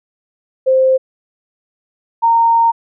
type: tone pair in turn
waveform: sine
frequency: 523.3 / 922.3 Hz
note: C5 / A#5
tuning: 0 / -19 cents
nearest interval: minor seventh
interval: 981 cents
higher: second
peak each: -8 dBFS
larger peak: neither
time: 0.66-0.98 / 2.22-2.72 s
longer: second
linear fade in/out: 20 ms
effects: none